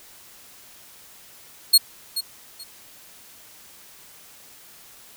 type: tone with echo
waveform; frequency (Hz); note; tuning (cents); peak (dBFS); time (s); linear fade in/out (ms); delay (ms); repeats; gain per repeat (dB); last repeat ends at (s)
sawtooth; 4301; C8; +47; -7; 1.73-1.78; 10; 430; 2; -13; 2.64
effects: white hiss -48 dBFS RMS until 5.16 s